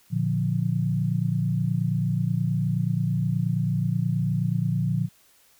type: chord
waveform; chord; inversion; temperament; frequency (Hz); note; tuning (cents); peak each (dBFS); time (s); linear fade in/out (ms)
sine; Bb major; none; equal with one note detuned; 116.54 / 146.83 / 175.32; Bb2 / D3 / F3; 0 / 0 / +7; -26; 0.1-5.09; 50
effects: white hiss -59 dBFS RMS until 5.59 s